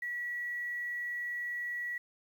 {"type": "tone with quantisation", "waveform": "sine", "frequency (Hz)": 1935, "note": "B6", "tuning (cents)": -36, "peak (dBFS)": -34, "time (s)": [0.02, 1.98], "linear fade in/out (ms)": 5, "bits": 10, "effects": []}